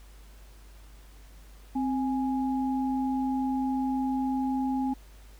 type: tone pair together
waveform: sine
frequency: 261.6 / 830.6 Hz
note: C4 / G#5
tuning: 0 / 0 cents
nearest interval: octave + minor sixth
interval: 2000 cents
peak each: -26 / -33 dBFS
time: 1.75-4.94 s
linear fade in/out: 10 ms
effects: added 50 Hz sine -48 dBFS peak until 5.39 s + pink hiss -58 dBFS RMS until 5.39 s